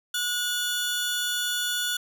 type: tone pair together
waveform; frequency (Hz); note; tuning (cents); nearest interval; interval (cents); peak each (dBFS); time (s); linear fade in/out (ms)
sawtooth; 1457 / 3465; F#6 / A7; -27 / -27; octave + minor third; 1500; -25; 0.14-1.97; 5
effects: none